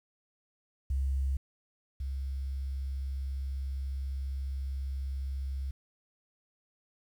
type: tone pair in turn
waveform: sine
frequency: 67.3 / 67.3 Hz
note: C2 / C2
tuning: +49 / +49 cents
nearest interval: unison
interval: 0 cents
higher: neither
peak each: -27 / -32 dBFS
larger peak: first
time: 0.9-1.37 / 2-5.71 s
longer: second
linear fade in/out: 5 ms
effects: 10-bit